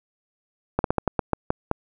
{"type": "slowing click train", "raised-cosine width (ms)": 1, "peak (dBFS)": -6, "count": 9, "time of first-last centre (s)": [0.79, 1.714], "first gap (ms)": 52, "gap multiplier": 1.22, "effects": []}